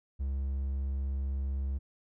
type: tone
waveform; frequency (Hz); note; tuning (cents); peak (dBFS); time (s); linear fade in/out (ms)
triangle; 67.9; C#2; -35; -28; 0.19-1.79; 20
effects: none